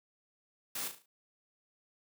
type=noise with echo; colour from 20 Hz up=white; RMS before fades=-38 dBFS; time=0.75-0.88 s; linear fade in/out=5 ms; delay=36 ms; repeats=5; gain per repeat=-7 dB; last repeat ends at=1.06 s; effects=high-pass 150 Hz 12 dB/octave